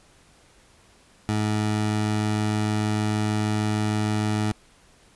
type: tone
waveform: 20% pulse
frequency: 106.5 Hz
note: G#2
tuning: 44 cents sharp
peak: -17 dBFS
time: 1.29-4.52 s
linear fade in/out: 0 ms
effects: pink hiss -56 dBFS RMS until 5.15 s + resampled to 24000 Hz